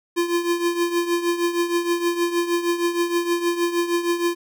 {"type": "tone with tremolo", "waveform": "square", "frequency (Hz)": 344.7, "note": "F4", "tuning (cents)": -23, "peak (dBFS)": -17, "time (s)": [0.16, 4.35], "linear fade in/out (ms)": 20, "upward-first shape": "triangle", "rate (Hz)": 6.4, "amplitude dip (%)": 75, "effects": []}